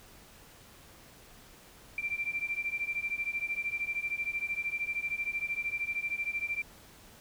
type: beating tone pair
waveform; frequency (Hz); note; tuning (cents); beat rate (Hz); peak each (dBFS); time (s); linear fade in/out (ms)
sine; 2349 / 2362; D7 / D7; 0 / +9; 13; -35 / -34; 1.98-6.62; 2
effects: pink hiss -55 dBFS RMS until 7.2 s